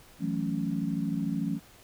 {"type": "chord", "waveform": "sine", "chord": "F# minor seventh", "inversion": "third", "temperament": "equal with one note detuned", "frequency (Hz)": [164.81, 185, 218.4, 277.2], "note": ["E3", "F#3", "A3", "C#4"], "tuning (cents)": [0, 0, -13, 0], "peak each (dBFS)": -33, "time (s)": [0.19, 1.6], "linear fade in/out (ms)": 50, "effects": ["pink hiss -55 dBFS RMS until 1.83 s"]}